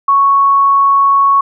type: tone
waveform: sine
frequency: 1108.7 Hz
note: C#6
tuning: in tune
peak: -6 dBFS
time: 0.08-1.41 s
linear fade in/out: 5 ms
effects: none